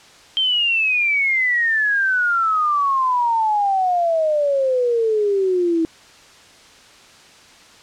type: exponential sweep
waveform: sine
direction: down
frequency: 3155 to 321.7 Hz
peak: -15 dBFS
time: 0.37-5.85 s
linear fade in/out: 0 ms
effects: white hiss -46 dBFS RMS until 7.82 s + low-pass 6000 Hz 12 dB/octave